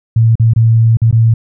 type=tone with dropouts; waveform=sine; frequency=113.7 Hz; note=A#2; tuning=43 cents flat; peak=-5 dBFS; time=0.16-1.34 s; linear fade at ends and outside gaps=5 ms; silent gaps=0.355-0.397 / 0.536-0.561 / 0.971-1.017 / 1.112-1.126 s; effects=none